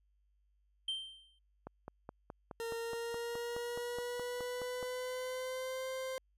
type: tone with exponential decay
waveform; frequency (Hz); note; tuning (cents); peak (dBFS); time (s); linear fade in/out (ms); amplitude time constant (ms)
triangle; 3136; G7; 0; -31; 0.88-1.39; 5; 110
type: click train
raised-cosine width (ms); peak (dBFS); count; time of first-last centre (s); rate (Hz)
1; -30; 16; 1.67-4.828; 4.75
type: tone with pitch glide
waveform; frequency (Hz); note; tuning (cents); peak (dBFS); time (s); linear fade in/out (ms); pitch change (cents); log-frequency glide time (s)
40% pulse; 460 to 522.3; A#4 to C5; -23 to -3; -37; 2.6-6.18; 0; +220; 2.73-5.88
effects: added 50 Hz sine -70 dBFS peak until 6.37 s + resampled to 32000 Hz